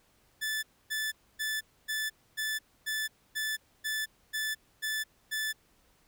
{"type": "tone bursts", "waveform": "sawtooth", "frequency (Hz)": 1747, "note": "A6", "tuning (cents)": -13, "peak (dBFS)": -27, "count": 11, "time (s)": [0.41, 5.53], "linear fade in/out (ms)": 20, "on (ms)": 220, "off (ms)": 270, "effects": ["pink hiss -67 dBFS RMS until 6.07 s"]}